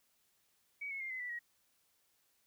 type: tone with pitch steps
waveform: sine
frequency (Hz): 2266 / 2188 / 2112 / 2039 / 1968.1 / 1900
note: C#7 / C#7 / C7 / C7 / B6 / A#6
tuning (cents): +37 / -23 / +16 / -45 / -7 / +33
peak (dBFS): -39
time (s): 0.81-1.392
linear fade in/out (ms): 10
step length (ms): 97
effects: white hiss -75 dBFS RMS until 2.46 s